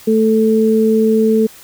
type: tone pair together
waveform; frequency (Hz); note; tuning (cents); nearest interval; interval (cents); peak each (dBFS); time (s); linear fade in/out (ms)
sine; 220.4 / 440; A3 / A4; +3 / 0; octave; 1197; -12; 0.07-1.47; 10
effects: white hiss -40 dBFS RMS until 1.63 s